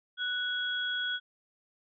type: tone pair together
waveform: sine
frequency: 1480 / 3329 Hz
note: F#6 / G#7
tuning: 0 / +3 cents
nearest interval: octave + major second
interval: 1403 cents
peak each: -32 / -33 dBFS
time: 0.17-1.2 s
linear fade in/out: 50 ms
effects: none